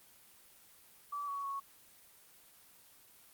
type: tone with pitch steps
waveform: sine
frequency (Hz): 1154 / 1122 / 1107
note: D6 / C#6 / C#6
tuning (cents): -31 / +21 / -3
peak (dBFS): -36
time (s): 1.12-1.6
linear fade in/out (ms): 10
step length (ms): 160
effects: white hiss -61 dBFS RMS until 3.33 s + Opus 24 kbps